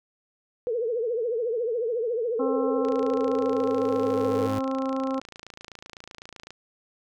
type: tone with vibrato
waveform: sine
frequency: 466.2 Hz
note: A#4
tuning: in tune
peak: -24 dBFS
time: 0.67-4.47 s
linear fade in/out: 0 ms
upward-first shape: triangle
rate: 14 Hz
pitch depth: 150 cents each way
type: harmonic tone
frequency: 265.8 Hz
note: C4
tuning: 27 cents sharp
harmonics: 1 / 2 / 3 / 4 / 5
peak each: -27 / -30 / -37 / -35 / -39 dBFS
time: 2.39-5.2 s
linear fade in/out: 10 ms
type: tone with exponential growth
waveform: sawtooth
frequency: 103.83 Hz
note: G#2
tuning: in tune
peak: -25 dBFS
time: 2.42-4.59 s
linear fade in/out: 0 ms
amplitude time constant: 470 ms
type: click train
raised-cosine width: 0.2 ms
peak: -24 dBFS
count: 103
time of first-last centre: 2.85-6.506 s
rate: 27.9 Hz
effects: none